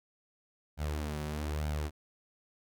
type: tone with flanger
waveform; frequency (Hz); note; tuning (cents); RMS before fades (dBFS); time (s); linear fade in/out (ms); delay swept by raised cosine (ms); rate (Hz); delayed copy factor
sawtooth; 75.2; D2; +42; -35; 0.77-1.91; 50; 1.3 to 5.4; 1.1; +0.55
effects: none